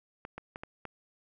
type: clicks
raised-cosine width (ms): 0.5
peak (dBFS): -25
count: 5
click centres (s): 0.251 / 0.38 / 0.559 / 0.635 / 0.853
effects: none